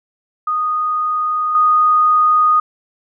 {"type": "tone with level steps", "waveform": "sine", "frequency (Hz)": 1238, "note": "D#6", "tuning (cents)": -9, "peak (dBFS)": [-15, -9], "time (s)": [0.47, 2.6], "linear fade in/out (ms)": 5, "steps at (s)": 1.55, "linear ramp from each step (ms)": 2, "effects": []}